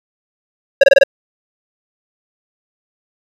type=tone bursts; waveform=square; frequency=550 Hz; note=C#5; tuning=14 cents flat; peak=-4 dBFS; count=5; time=0.81-1.036 s; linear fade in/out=5 ms; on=26 ms; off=24 ms; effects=low-pass 3000 Hz 12 dB/octave + 7-bit